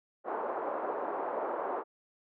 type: band-pass noise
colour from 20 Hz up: pink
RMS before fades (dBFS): -35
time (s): 0.24-1.84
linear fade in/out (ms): 50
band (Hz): 400 to 1100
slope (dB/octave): 24
effects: none